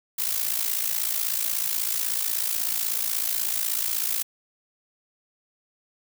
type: noise with amplitude modulation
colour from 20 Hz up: blue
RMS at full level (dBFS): -23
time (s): 0.18-4.23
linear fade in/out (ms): 10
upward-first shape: sine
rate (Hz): 56.3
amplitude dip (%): 75
effects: none